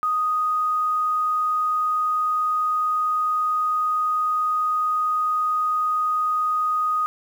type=tone with quantisation; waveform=sine; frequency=1244.5 Hz; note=D#6; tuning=in tune; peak=-19 dBFS; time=0.03-7.06 s; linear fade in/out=0 ms; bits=8; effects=none